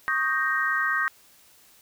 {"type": "chord", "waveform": "sine", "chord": "Eb dominant seventh", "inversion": "third", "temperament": "equal", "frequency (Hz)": [1108.7, 1244.5, 1568, 1864.7], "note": ["Db6", "Eb6", "G6", "Bb6"], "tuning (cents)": [0, 0, 0, 0], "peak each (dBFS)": [-32, -29, -26, -26], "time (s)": [0.08, 1.08], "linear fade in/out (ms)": 0, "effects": ["white hiss -56 dBFS RMS until 1.81 s"]}